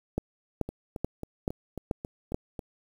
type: two click trains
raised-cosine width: 2 ms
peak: -22 / -14 dBFS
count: 8 / 6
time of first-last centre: 0.69-2.592 / 0.18-2.345 s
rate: 3.68 / 2.31 Hz
effects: 8-bit